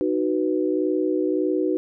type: chord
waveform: sine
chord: B major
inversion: first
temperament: just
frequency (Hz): 308.7 / 370.4 / 493.9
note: D#4 / F#4 / B4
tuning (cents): -14 / +2 / 0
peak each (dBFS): -23 / -23 / -27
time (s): 0.01-1.77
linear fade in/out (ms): 0
effects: none